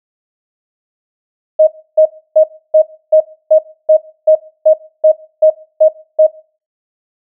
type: tone bursts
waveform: sine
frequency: 625 Hz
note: D#5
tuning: 8 cents sharp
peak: -3 dBFS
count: 13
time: 1.59-6.269 s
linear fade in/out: 10 ms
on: 83 ms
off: 300 ms
effects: noise-tail reverb RT60 0.4 s tail -19 dB re dry